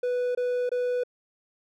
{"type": "tone bursts", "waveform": "triangle", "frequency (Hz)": 493.9, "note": "B4", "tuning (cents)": 0, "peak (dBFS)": -22, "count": 3, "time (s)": [0.03, 1.036], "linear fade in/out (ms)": 5, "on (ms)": 320, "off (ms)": 23, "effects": []}